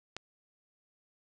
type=click; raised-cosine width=0.2 ms; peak=-21 dBFS; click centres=0.166 s; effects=resampled to 22050 Hz + 8-bit